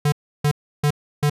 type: tone bursts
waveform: square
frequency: 146.9 Hz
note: D3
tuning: 1 cent sharp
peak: -16 dBFS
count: 4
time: 0.05-1.298 s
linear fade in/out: 5 ms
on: 72 ms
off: 320 ms
effects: resampled to 32000 Hz